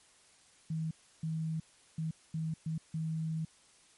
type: tone bursts at uneven times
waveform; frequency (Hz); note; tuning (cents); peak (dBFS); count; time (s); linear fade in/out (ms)
sine; 159.8; D#3; +47; -32; 6; 0.7-0.91 / 1.23-1.6 / 1.98-2.11 / 2.34-2.54 / 2.66-2.78 / 2.94-3.45; 5
effects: white hiss -63 dBFS RMS until 3.97 s + MP3 48 kbps